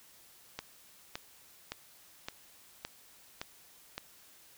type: click train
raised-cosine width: 0.2 ms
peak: -20 dBFS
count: 7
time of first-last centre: 0.59-3.98 s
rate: 1.77 Hz
effects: white hiss -59 dBFS RMS until 4.57 s